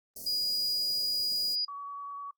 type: band-stop noise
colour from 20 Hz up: white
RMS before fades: -42 dBFS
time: 0.16-1.55 s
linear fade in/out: 5 ms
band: 690 to 4500 Hz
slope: 96 dB/octave
type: tone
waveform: sine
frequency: 4900 Hz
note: D#8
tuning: 27 cents flat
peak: -28 dBFS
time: 0.26-1.65 s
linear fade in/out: 5 ms
type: tone with vibrato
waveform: sine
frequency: 1132 Hz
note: C#6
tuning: 36 cents sharp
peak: -37 dBFS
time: 1.68-2.31 s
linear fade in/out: 5 ms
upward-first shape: sine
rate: 10 Hz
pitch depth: 9 cents each way
effects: noise-tail reverb RT60 0.1 s tail -21 dB re dry + Opus 32 kbps